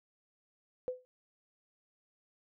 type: tone with exponential decay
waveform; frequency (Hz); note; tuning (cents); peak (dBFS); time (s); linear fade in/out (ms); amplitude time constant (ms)
sine; 505; B4; +39; -29; 0.88-1.05; 0; 36
effects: none